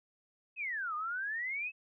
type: exponential two-way sweep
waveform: sine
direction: down then up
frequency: 2627 to 1199 to 2627 Hz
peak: -34 dBFS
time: 0.56-1.72 s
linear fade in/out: 50 ms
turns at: 0.95 s
effects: none